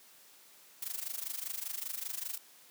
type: noise with amplitude modulation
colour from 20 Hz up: blue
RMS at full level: -36 dBFS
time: 0.82-2.38 s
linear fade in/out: 5 ms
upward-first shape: sine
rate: 25.1 Hz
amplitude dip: 85%
effects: white hiss -59 dBFS RMS until 2.7 s + high-pass 200 Hz 12 dB/octave